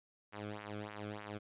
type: tone with flanger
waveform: sawtooth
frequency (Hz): 104.6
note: G#2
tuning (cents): +13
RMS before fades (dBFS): -45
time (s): 0.32-1.39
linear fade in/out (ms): 20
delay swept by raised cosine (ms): 0.22 to 1.09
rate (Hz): 3.3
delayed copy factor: -1
effects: resampled to 8000 Hz